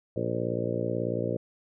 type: harmonic tone with a mistuned harmonic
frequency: 58.27 Hz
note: A#1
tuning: in tune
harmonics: 2 / 3 / 4 / 5 / 6 / 7 / 8 / 9 / 10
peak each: -34 / -36 / -37 / -38 / -35 / -38 / -34 / -34 / -38 dBFS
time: 0.16-1.37 s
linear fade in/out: 5 ms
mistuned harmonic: 10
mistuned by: +36 cents
effects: none